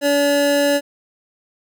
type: tone pair together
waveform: square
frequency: 285.9 / 571 Hz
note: D4 / D5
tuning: -46 / -49 cents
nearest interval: octave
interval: 1197 cents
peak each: -20 / -16 dBFS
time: 0.01-0.81 s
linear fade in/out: 50 ms
effects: none